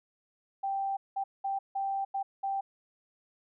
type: tone bursts at uneven times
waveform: sine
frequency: 784 Hz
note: G5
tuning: in tune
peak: -29 dBFS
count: 6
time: 0.63-0.97 / 1.16-1.24 / 1.44-1.59 / 1.75-2.05 / 2.14-2.23 / 2.43-2.61 s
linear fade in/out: 10 ms
effects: none